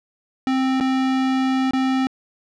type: tone with dropouts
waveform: square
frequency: 262.5 Hz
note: C4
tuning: 6 cents sharp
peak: -18 dBFS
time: 0.47-2.07 s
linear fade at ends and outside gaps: 1 ms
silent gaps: 0.801-0.808 / 1.709-1.734 s
effects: low-pass 4000 Hz 12 dB/octave